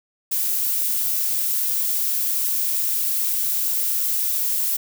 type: noise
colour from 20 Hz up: violet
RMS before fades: -22 dBFS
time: 0.31-4.77 s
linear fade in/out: 10 ms
effects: none